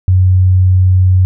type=tone; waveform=sine; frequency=92.5 Hz; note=F#2; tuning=in tune; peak=-5 dBFS; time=0.08-1.25 s; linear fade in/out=0 ms; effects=none